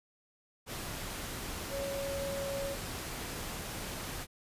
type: tone in noise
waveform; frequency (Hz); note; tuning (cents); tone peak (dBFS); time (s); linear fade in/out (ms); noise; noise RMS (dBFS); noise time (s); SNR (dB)
sine; 554.4; C#5; 0; -35; 1.69-2.77; 50; pink; -40; 0.66-4.27; +2
effects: resampled to 32000 Hz